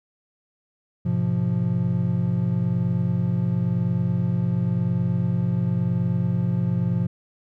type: chord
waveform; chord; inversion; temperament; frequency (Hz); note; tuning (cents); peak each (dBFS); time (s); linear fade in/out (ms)
triangle; F diminished; first; just; 104.77 / 125.72 / 174.61; Ab2 / Cb3 / F3; +16 / +31 / 0; -25 / -22 / -21; 1.05-7.07; 10
effects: none